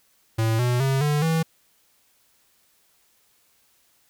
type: tone with pitch steps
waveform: square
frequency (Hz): 112.1 / 122.95 / 134.86 / 147.92 / 162.24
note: A2 / B2 / C#3 / D3 / E3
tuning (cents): +33 / -7 / -47 / +13 / -27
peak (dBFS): -20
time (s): 0.38-1.43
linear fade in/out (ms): 10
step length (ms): 210
effects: white hiss -63 dBFS RMS until 4.09 s